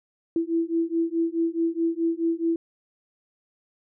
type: beating tone pair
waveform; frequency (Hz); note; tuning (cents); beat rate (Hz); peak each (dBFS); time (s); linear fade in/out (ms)
sine; 329.6 / 334.3; E4 / E4; 0 / +24; 4.7; -25; 0.36-2.56; 2
effects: none